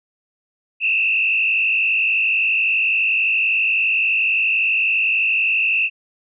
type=tone with frequency modulation; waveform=sine; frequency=2641 Hz; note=E7; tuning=3 cents sharp; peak=-15 dBFS; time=0.8-5.9 s; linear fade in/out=50 ms; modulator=51.8 Hz; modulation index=2.1; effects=none